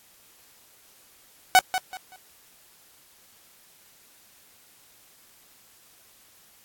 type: tone with echo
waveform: sawtooth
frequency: 747 Hz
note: F#5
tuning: 16 cents sharp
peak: -8 dBFS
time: 1.55-1.59 s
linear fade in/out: 0 ms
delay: 190 ms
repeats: 3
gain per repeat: -11 dB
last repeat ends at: 2.16 s
effects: white hiss -56 dBFS RMS until 6.64 s + AAC 64 kbps